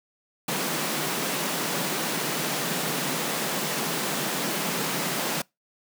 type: high-pass noise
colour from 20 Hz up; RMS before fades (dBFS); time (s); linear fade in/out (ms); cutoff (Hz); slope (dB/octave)
pink; -28; 0.48-5.42; 5; 140; 96
effects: noise-tail reverb RT60 0.2 s tail -25 dB re dry